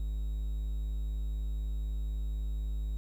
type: tone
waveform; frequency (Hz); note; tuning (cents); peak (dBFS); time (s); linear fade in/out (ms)
triangle; 52; G#1; +3; -29; 0-2.97; 0
effects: 10-bit